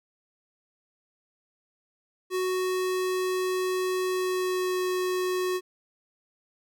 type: tone with pitch glide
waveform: square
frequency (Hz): 370 to 367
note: F#4 to F#4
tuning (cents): 0 to -14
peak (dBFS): -26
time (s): 2.3-5.61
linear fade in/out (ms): 50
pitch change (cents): -14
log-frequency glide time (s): 4.07-4.83
effects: none